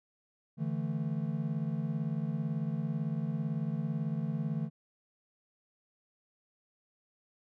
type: chord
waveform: triangle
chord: D suspended second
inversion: none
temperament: equal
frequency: 146.83 / 164.81 / 220 Hz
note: D3 / E3 / A3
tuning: 0 / 0 / 0 cents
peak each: -33 / -33 / -35 dBFS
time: 0.57-4.7 s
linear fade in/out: 50 ms
effects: none